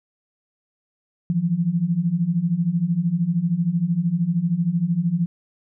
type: beating tone pair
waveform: sine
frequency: 162.9 / 175.9 Hz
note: E3 / F3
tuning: -20 / +13 cents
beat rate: 13 Hz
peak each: -23 / -20 dBFS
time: 1.3-5.26 s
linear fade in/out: 0 ms
effects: none